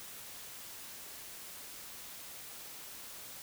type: silence
effects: white hiss -48 dBFS RMS until 3.42 s